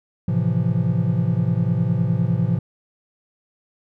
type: chord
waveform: triangle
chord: F major seventh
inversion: first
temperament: equal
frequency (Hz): 110 / 130.81 / 164.81 / 174.61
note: A2 / C3 / E3 / F3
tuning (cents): 0 / 0 / 0 / 0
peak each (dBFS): -21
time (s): 0.28-2.59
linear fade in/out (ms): 5
effects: none